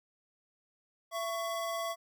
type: tone pair together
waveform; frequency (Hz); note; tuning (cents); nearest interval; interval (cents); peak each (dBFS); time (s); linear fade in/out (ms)
square; 671 / 1112.6; E5 / C#6; +31 / +6; major sixth; 875; -36 / -38; 1.11-1.96; 50
effects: none